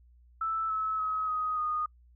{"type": "tone with pitch steps", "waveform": "sine", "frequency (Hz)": [1318.5, 1296.6, 1275.1, 1253.9, 1233], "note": ["E6", "E6", "D#6", "D#6", "D#6"], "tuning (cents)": [0, -29, 42, 13, -16], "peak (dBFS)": -28, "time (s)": [0.41, 1.86], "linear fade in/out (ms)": 5, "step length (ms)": 290, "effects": ["noise-tail reverb RT60 0.1 s tail -26 dB re dry", "added 60 Hz sine -56 dBFS peak until 2.15 s"]}